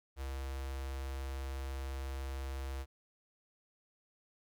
square tone with notch filter, 67 Hz, C2, 42 cents sharp, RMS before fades -40 dBFS, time 0.16-2.86 s, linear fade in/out 50 ms, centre 190 Hz, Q 0.8, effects 13-bit

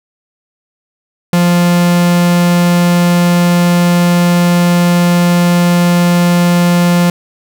45% pulse tone, 174.61 Hz, F3, in tune, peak -7 dBFS, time 1.33-7.1 s, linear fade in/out 2 ms, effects none

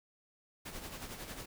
pink noise with tremolo, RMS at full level -43 dBFS, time 0.65-1.46 s, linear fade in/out 10 ms, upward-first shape sine, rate 11 Hz, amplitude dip 55%, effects none

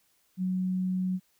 sine tone, 185 Hz, F#3, in tune, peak -26 dBFS, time 0.37-1.2 s, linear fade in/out 50 ms, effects white hiss -69 dBFS RMS until 1.39 s

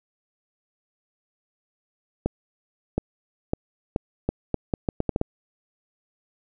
accelerating click train, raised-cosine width 2 ms, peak -9 dBFS, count 12, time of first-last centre 2.26-5.214 s, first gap 720 ms, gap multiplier 0.77, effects none

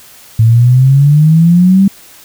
sine exponential sweep, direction up, 110 to 198.8 Hz, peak -3 dBFS, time 0.39-1.88 s, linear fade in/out 5 ms, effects white hiss -38 dBFS RMS until 2.24 s

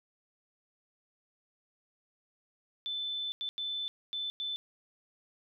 sine tone bursts at uneven times, 3520 Hz, A7, in tune, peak -33 dBFS, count 5, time 2.86-3.32 / 3.41-3.49 / 3.58-3.88 / 4.13-4.3 / 4.4-4.56 s, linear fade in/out 0 ms, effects none

